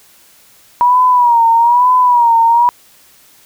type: tone with vibrato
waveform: sine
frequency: 960 Hz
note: B5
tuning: 49 cents flat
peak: -6 dBFS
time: 0.81-2.69 s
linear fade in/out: 0 ms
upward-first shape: sine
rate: 1.1 Hz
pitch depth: 83 cents each way
effects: white hiss -46 dBFS RMS until 3.45 s